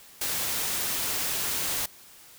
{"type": "noise", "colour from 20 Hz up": "white", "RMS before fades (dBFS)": -29, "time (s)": [0.21, 1.86], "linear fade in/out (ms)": 5, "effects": ["white hiss -51 dBFS RMS until 2.38 s"]}